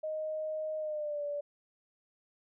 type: tone with pitch glide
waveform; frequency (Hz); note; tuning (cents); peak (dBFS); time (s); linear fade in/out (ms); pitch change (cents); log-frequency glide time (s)
sine; 622.3 to 580.6; D#5 to D5; 0 to -20; -33; 0.03-1.41; 10; -120; 0.78-1.24
effects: none